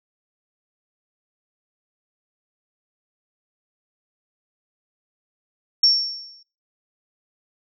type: tone with exponential decay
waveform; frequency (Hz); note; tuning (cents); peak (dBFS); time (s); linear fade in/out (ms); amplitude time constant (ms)
sine; 5470; F8; -37; -10; 5.83-6.43; 5; 130
effects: noise-tail reverb RT60 0.4 s tail -23 dB re dry